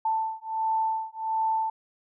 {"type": "beating tone pair", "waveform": "sine", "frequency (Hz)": [885, 886.4], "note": ["A5", "A5"], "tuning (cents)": [10, 13], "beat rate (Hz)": 1.4, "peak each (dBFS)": -28, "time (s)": [0.05, 1.7], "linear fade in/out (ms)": 5, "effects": []}